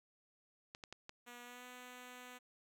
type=clicks; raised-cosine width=0.2 ms; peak=-31 dBFS; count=4; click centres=0.749 / 0.838 / 0.926 / 1.094 s
type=tone with pitch glide; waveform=5% pulse; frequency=242.6 to 249 Hz; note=B3 to B3; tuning=-31 to +14 cents; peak=-40 dBFS; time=1.26-2.39 s; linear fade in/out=20 ms; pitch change=+45 cents; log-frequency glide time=1.43-1.65 s
effects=none